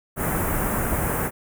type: band-stop noise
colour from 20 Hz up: pink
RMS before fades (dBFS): -24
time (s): 0.16-1.31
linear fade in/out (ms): 50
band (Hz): 1900 to 9400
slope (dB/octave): 24
effects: none